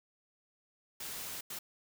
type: noise bursts at uneven times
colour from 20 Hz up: white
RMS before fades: -42 dBFS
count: 2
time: 1-1.41 / 1.5-1.59 s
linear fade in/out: 5 ms
effects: none